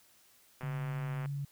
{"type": "click train", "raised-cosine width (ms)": 0.5, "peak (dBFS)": -30, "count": 84, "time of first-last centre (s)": [0.61, 1.258], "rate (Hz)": 128}
{"type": "tone with pitch glide", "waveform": "sine", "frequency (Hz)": [142.1, 141.04], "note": ["C#3", "C#3"], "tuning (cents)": [43, 30], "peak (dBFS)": -34, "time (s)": [0.63, 1.45], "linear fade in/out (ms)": 5, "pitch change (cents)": -13, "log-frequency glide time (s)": [1.01, 1.19]}
{"effects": ["white hiss -64 dBFS RMS until 1.51 s"]}